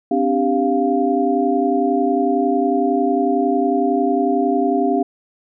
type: tone cluster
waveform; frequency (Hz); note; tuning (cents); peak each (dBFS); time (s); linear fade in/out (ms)
sine; 259.2 / 290.2 / 394.1 / 700; C4 / D4 / G4 / F5; -16 / -21 / +9 / +4; -20; 0.11-5.03; 5
effects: none